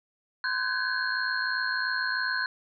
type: tone cluster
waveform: sine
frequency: 1031 / 1514 / 1621 / 1684 / 4237 Hz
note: C6 / F#6 / G#6 / G#6 / C8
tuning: -26 / +39 / -42 / +24 / +21 cents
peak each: -35 / -29 / -33 / -35 / -35 dBFS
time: 0.44-2.46 s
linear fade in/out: 2 ms
effects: none